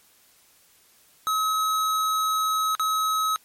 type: tone with dropouts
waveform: square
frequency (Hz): 1280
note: D#6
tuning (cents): +49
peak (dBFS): -22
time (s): 1.27-3.36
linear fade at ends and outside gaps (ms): 0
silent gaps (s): 2.751-2.796
effects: white hiss -58 dBFS RMS until 3.44 s + MP3 64 kbps